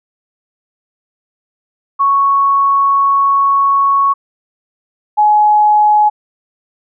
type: tone pair in turn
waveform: sine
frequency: 1108.7 / 843 Hz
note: C#6 / G#5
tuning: 0 / +26 cents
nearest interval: perfect fourth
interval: 474 cents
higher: first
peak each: -8 / -6 dBFS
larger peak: second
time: 1.99-4.14 / 5.17-6.1 s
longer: first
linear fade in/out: 20 ms
effects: none